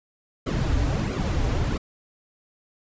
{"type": "noise with flanger", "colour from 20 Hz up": "brown", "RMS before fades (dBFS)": -24, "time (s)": [0.46, 1.78], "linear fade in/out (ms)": 10, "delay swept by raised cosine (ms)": [1.1, 5.7], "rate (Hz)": 1.5, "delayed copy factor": -0.8, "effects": ["resampled to 16000 Hz"]}